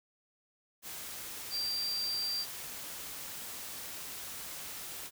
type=tone in noise; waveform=sine; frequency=4712 Hz; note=D8; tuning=5 cents sharp; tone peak=-32 dBFS; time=1.5-2.46 s; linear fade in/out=50 ms; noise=white; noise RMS=-43 dBFS; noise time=0.82-5.11 s; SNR=+8 dB; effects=none